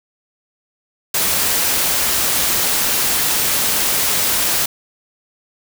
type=noise; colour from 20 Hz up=white; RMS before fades=-17 dBFS; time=1.14-4.66 s; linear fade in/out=5 ms; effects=none